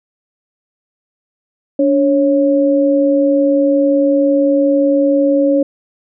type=tone pair together; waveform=sine; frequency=287.8 / 550 Hz; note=D4 / C#5; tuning=-35 / -14 cents; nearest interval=major seventh; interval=1121 cents; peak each=-12 dBFS; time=1.79-5.63 s; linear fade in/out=5 ms; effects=none